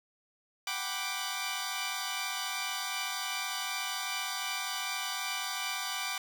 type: chord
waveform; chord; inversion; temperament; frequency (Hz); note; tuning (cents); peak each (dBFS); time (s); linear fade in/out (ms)
10% pulse; G major seventh; third; equal; 740 / 784 / 987.8 / 1174.7; F#5 / G5 / B5 / D6; 0 / 0 / 0 / 0; -32 / -32 / -32 / -28; 0.67-6.18; 2
effects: none